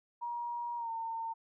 sine tone with pitch glide, 951 to 908.6 Hz, A#5 to A#5, +34 to -45 cents, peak -35 dBFS, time 0.21-1.34 s, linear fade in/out 20 ms, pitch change -79 cents, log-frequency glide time 0.77-0.9 s, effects none

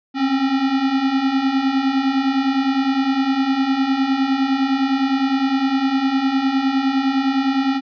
square beating tone pair, 261.6 / 271.4 Hz, C4 / C#4, 0 / -36 cents, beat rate 9.8 Hz, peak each -23 / -18 dBFS, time 0.14-7.81 s, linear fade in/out 50 ms, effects resampled to 11025 Hz

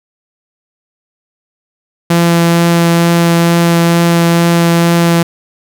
sawtooth tone with vibrato, 169.6 Hz, E3, 50 cents sharp, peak -3 dBFS, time 2.1-5.23 s, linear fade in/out 5 ms, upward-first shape triangle, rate 2.2 Hz, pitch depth 9 cents each way, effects none

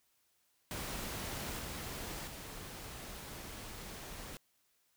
pink noise with level steps, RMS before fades -41 / -43 / -47 dBFS, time 0.71-4.37 s, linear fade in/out 0 ms, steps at 1.58 / 2.27 s, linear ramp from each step 10 ms, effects white hiss -75 dBFS RMS until 4.96 s

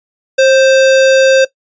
sine tone with sample-and-hold, 532 Hz, C5, 29 cents sharp, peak -4 dBFS, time 0.38-1.45 s, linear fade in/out 10 ms, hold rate 2100 Hz, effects noise-tail reverb RT60 0.1 s tail -18 dB re dry + resampled to 16000 Hz

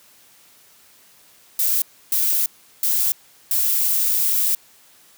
violet noise bursts at uneven times, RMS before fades -19 dBFS, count 4, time 1.59-1.82 / 2.12-2.46 / 2.83-3.12 / 3.51-4.55 s, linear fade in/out 2 ms, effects white hiss -52 dBFS RMS until 5.17 s + high-pass 80 Hz 12 dB/octave

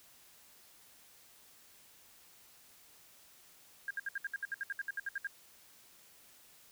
sine tone bursts, 1614 Hz, G#6, 50 cents flat, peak -34 dBFS, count 16, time 3.88-5.271 s, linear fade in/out 2 ms, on 26 ms, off 65 ms, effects white hiss -61 dBFS RMS until 6.71 s

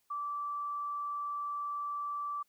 sine tone, 1163 Hz, D6, 17 cents flat, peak -34 dBFS, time 0.1-2.43 s, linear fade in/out 10 ms, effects white hiss -75 dBFS RMS until 2.48 s

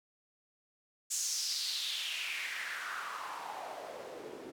white noise with band-pass filter sweep, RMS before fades -39 dBFS, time 1.1-4.52 s, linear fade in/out 20 ms, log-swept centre 7100 to 340 Hz, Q 3.7, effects none

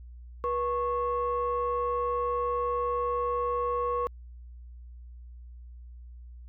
sine tone pair together, 484.9 / 1100 Hz, B4 / C#6, -32 / -14 cents, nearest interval octave + major second, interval 1418 cents, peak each -28 dBFS, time 0.44-4.07 s, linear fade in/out 0 ms, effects tanh soft clip ceiling -20 dBFS + added 60 Hz sine -43 dBFS peak until 6.48 s

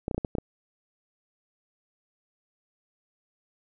clicks, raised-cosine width 2 ms, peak -15 dBFS, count 7, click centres 0.081 / 0.112 / 0.146 / 0.18 / 0.248 / 0.352 / 0.384 s, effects none

